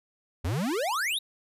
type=exponential sweep; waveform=square; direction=up; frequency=75.1 to 3951 Hz; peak=-27 dBFS; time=0.44-1.19 s; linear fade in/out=10 ms; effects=resampled to 32000 Hz